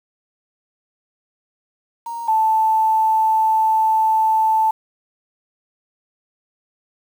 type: tone pair in turn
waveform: sine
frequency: 932.3 / 880 Hz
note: A#5 / A5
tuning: 0 / 0 cents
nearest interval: minor second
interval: 100 cents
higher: first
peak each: -25 / -13 dBFS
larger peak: second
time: 2.06-2.28 / 2.28-4.71 s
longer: second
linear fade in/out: 5 ms
effects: 7-bit